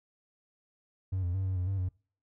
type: tone with pitch steps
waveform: triangle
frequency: 94.3 / 88.1 / 95.7 / 94.2 / 90.1 / 97.3 / 91.8 Hz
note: F#2 / F2 / G2 / F#2 / F#2 / G2 / F#2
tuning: +33 / +16 / -41 / +32 / -45 / -12 / -13 cents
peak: -26 dBFS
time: 1.12-1.89 s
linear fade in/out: 10 ms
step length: 110 ms
effects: noise-tail reverb RT60 0.4 s tail -25 dB re dry + tanh soft clip ceiling -22 dBFS